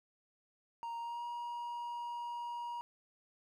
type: tone with pitch glide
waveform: triangle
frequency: 932.3 to 952.4 Hz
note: A#5 to A#5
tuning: 0 to +37 cents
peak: -37 dBFS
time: 0.83-2.81 s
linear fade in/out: 0 ms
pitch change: +37 cents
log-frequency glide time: 0.98-1.24 s
effects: none